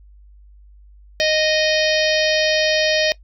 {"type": "harmonic tone", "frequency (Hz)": 620, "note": "D#5", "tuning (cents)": -6, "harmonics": [1, 3, 4, 5, 6, 7, 8, 9], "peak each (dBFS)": [-18, -23, -24, -25, -26, -26, -27, -28], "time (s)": [1.2, 3.12], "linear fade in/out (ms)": 0, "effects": ["noise-tail reverb RT60 0.1 s tail -21 dB re dry", "added 50 Hz sine -43 dBFS peak until 3.23 s"]}